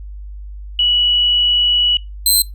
sine / 15% pulse tone pair in turn, 2937 / 4101 Hz, F#7 / C8, -13 / -36 cents, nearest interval tritone, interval 577 cents, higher second, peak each -11 / -4 dBFS, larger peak second, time 0.79-1.97 / 2.26-2.42 s, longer first, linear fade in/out 2 ms, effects noise-tail reverb RT60 0.2 s tail -21 dB re dry + added 50 Hz sine -28 dBFS peak until 2.54 s

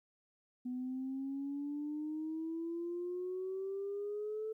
sine exponential sweep, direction up, 247.9 to 440 Hz, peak -36 dBFS, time 0.65-4.53 s, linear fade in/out 10 ms, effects tanh soft clip ceiling -32 dBFS + 13-bit

